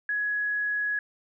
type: tone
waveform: sine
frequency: 1677 Hz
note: G#6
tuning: 16 cents sharp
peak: -25 dBFS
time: 0.09-0.99 s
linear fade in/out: 2 ms
effects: none